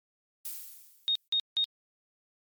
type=noise with exponential decay; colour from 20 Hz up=violet; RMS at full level=-35 dBFS; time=0.45-1.28 s; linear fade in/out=2 ms; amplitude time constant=180 ms
type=tone bursts; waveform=sine; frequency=3715 Hz; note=A#7; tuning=7 cents flat; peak=-24 dBFS; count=3; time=1.08-1.642 s; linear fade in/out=0 ms; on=74 ms; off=170 ms
effects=MP3 96 kbps